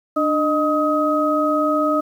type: tone cluster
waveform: sine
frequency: 297.3 / 616 / 1264 Hz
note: D4 / D#5 / D#6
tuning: +21 / -17 / +27 cents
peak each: -20 dBFS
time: 0.16-2.01 s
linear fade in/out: 10 ms
effects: 8-bit